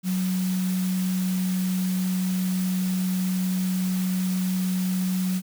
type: tone in noise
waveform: sine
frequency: 185 Hz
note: F#3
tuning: in tune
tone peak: -22 dBFS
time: 0.03-5.42 s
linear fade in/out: 50 ms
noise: white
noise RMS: -37 dBFS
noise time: 0.03-5.42 s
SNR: +12 dB
effects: none